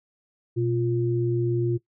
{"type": "tone pair together", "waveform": "sine", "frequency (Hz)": [122.01, 349.2], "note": ["B2", "F4"], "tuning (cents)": [-21, 0], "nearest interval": "octave + tritone", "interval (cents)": 1821, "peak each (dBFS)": -24, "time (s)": [0.56, 1.78], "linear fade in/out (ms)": 20, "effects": ["noise-tail reverb RT60 0.1 s tail -18 dB re dry"]}